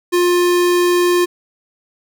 square tone, 353.4 Hz, F4, 21 cents sharp, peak -12 dBFS, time 0.12-1.26 s, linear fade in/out 20 ms, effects none

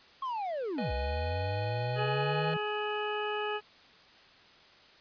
triangle linear two-way sweep, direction down then up, 1098 to 63.2 to 162.3 Hz, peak -30 dBFS, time 0.22-2.57 s, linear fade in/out 5 ms, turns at 0.92 s
square chord, G# minor, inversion first, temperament equal, 493.9 / 622.3 / 830.6 Hz, B4 / D#5 / G#5, 0 / 0 / 0 cents, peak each -39 dBFS, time 0.78-2.54 s, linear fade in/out 2 ms
harmonic tone, 420.8 Hz, G#4, 23 cents sharp, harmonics 1 / 2 / 3 / 4 / 6 / 7, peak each -34 / -37 / -39 / -40 / -42 / -42 dBFS, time 1.95-3.61 s, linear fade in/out 50 ms
effects white hiss -57 dBFS RMS until 5 s + resampled to 11025 Hz

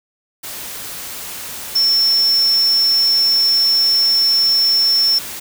sine tone in noise, 5400 Hz, E8, 41 cents sharp, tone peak -11 dBFS, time 1.75-5.19 s, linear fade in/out 10 ms, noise white, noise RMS -29 dBFS, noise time 0.43-5.4 s, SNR +15 dB, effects none

